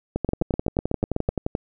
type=two click trains; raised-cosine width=2 ms; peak=-10 / -9 dBFS; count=17 / 9; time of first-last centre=0.16-1.551 / 0.29-1.289 s; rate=11.5 / 8.01 Hz; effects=none